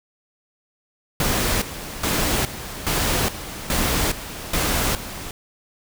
pink noise with tremolo, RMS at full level -21 dBFS, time 1.2-5.31 s, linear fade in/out 2 ms, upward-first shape square, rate 1.2 Hz, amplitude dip 75%, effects none

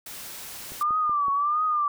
white noise, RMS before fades -39 dBFS, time 0.06-0.83 s, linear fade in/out 5 ms
click train, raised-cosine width 2 ms, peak -29 dBFS, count 4, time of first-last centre 0.72-1.283 s, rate 5.33 Hz
sine tone with vibrato, 1183 Hz, D6, 12 cents sharp, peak -21 dBFS, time 0.81-1.88 s, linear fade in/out 2 ms, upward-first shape triangle, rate 1.5 Hz, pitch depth 110 cents each way
effects none

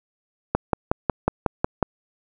click train, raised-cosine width 1 ms, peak -4 dBFS, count 8, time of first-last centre 0.55-1.827 s, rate 5.48 Hz, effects none

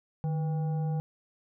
sine tone with frequency modulation, 152.7 Hz, D#3, 32 cents flat, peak -27 dBFS, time 0.24-1 s, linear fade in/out 0 ms, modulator 645 Hz, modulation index 0.35, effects none

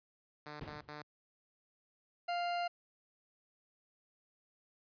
5% pulse tone bursts, 149.3 Hz, D3, 29 cents sharp, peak -34 dBFS, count 3, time 0.46-1.022 s, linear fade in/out 2 ms, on 140 ms, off 71 ms
brown noise with exponential decay, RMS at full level -36 dBFS, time 0.61-1.01 s, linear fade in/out 1 ms, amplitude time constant 86 ms
40% pulse tone, 698.5 Hz, F5, in tune, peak -33 dBFS, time 2.28-2.68 s, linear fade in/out 10 ms
effects high-pass 80 Hz 12 dB/octave + resampled to 11025 Hz

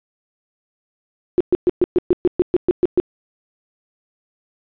sine tone bursts, 357.6 Hz, F4, 41 cents sharp, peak -10 dBFS, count 12, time 1.38-3 s, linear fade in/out 0 ms, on 25 ms, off 120 ms, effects resampled to 8000 Hz + 8-bit

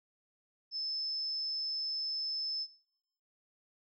sine tone, 5250 Hz, E8, 8 cents flat, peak -34 dBFS, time 0.71-2.67 s, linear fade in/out 50 ms, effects noise-tail reverb RT60 0.9 s tail -21 dB re dry

